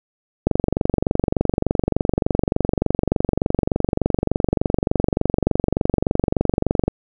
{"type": "click train", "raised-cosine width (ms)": 2, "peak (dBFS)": -3, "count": 151, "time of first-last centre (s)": [0.47, 6.88], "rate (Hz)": 23.4, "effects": []}